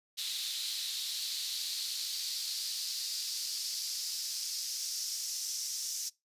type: noise with high-pass filter sweep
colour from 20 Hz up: pink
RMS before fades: -37 dBFS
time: 0.17-6.1 s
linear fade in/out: 20 ms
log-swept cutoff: 3800 to 5700 Hz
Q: 3.7
effects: noise-tail reverb RT60 0.2 s tail -22 dB re dry + resampled to 32000 Hz